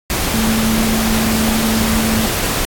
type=tone in noise; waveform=sine; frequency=221.8 Hz; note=A3; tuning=14 cents sharp; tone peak=-15 dBFS; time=0.34-2.26 s; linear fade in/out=0 ms; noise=pink; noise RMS=-18 dBFS; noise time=0.1-2.65 s; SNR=0 dB; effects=AAC 64 kbps